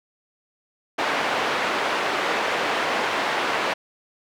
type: band-pass noise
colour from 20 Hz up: pink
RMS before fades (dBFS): -24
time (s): 0.98-3.74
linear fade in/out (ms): 10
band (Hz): 500 to 2600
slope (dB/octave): 12
effects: none